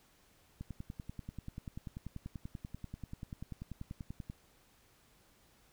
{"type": "click train", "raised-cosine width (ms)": 5, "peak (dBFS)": -30, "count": 39, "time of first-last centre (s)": [0.61, 4.299], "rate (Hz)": 10.3, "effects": ["pink hiss -67 dBFS RMS until 5.72 s"]}